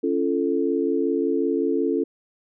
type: chord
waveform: sine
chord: Db augmented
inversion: none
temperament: equal with one note detuned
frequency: 277.2 / 342.6 / 440 Hz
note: Db4 / F4 / A4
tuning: 0 / -33 / 0 cents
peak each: -24 dBFS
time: 0.03-2.04 s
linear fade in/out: 10 ms
effects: none